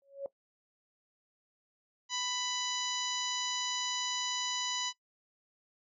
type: tone with exponential growth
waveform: sine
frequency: 554.4 Hz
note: C#5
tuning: in tune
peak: -31 dBFS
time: 0.02-0.26 s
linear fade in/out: 1 ms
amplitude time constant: 51 ms
type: harmonic tone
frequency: 993 Hz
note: B5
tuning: 9 cents sharp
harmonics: 1 / 2 / 3 / 4 / 5 / 6 / 7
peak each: -41 / -43 / -39 / -40 / -43 / -40 / -40 dBFS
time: 2.09-4.93 s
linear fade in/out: 50 ms
effects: noise-tail reverb RT60 0.1 s tail -17 dB re dry